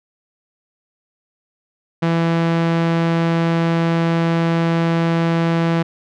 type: tone with low-pass filter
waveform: sawtooth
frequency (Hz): 166.5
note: E3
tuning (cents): +18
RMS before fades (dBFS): -17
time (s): 2.02-5.83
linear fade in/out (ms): 10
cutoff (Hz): 3100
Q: 0.66
effects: none